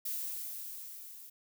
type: noise with level ramp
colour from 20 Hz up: violet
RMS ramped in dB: -36 to -51 dBFS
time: 0.05-1.3 s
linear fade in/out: 10 ms
effects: none